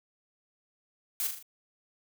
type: noise with echo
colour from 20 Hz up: blue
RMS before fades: -31 dBFS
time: 1.2-1.27 s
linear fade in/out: 0 ms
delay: 39 ms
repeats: 4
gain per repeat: -5 dB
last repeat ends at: 1.426 s
effects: none